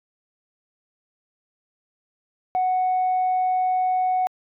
sine tone, 740 Hz, F#5, in tune, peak -17 dBFS, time 2.55-4.27 s, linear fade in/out 0 ms, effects tanh soft clip ceiling -16 dBFS

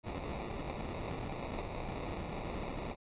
pink noise with sample-and-hold, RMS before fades -40 dBFS, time 0.03-2.96 s, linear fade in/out 50 ms, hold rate 1575 Hz, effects resampled to 8000 Hz

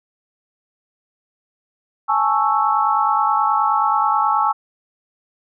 sine chord, A major seventh, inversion third, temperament equal, 830.6 / 880 / 1108.7 / 1318.5 Hz, G#5 / A5 / C#6 / E6, 0 / 0 / 0 / 0 cents, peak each -20 dBFS, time 2.08-4.53 s, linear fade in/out 20 ms, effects none

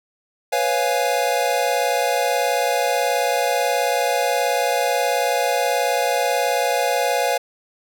square chord, C# dominant seventh, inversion third, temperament equal with one note detuned, 493.9 / 552.4 / 698.5 / 830.6 Hz, B4 / C#5 / E#5 / G#5, 0 / -6 / 0 / 0 cents, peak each -25 / -24 / -23 / -25 dBFS, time 0.52-7.38 s, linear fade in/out 10 ms, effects none

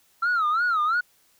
sine tone with vibrato, 1328 Hz, E6, 12 cents sharp, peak -18 dBFS, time 0.22-1.01 s, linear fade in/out 10 ms, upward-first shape sine, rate 2.9 Hz, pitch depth 170 cents each way, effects tanh soft clip ceiling -18 dBFS + white hiss -62 dBFS RMS until 1.39 s

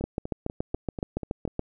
two click trains, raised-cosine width 2 ms, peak -20 / -14 dBFS, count 7 / 12, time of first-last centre 0.01-1.477 / 0.04-1.594 s, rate 4.09 / 7.08 Hz, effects none

